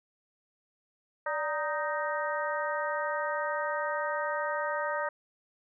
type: harmonic tone with a mistuned harmonic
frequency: 311.1 Hz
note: D#4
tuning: in tune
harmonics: 2 / 3 / 4 / 5 / 6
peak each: -33 / -35 / -36 / -37 / -38 dBFS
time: 1.26-5.09 s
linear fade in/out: 5 ms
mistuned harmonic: 2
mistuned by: -100 cents
effects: none